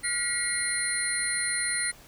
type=tone cluster; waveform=sine; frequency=1428 / 1934 / 2163 / 4164 / 9450 Hz; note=F6 / B6 / C#7 / C8 / D9; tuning=+38 / -37 / -43 / -9 / +10 cents; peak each=-37 / -31 / -35 / -34 / -29 dBFS; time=0.03-1.92 s; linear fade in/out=20 ms; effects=pink hiss -52 dBFS RMS until 2.07 s